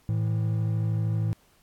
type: tone pair together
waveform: triangle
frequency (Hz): 110 / 163.06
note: A2 / E3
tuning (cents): 0 / -19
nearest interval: perfect fifth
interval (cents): 681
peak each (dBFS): -22 / -29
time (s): 0.09-1.33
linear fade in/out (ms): 0
effects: pink hiss -63 dBFS RMS until 1.62 s + AAC 64 kbps